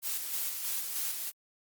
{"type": "noise with tremolo", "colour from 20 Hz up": "blue", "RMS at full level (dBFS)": -33, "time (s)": [0.02, 1.32], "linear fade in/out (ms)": 50, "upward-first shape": "square", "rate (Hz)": 3.2, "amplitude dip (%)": 35, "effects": ["Opus 48 kbps"]}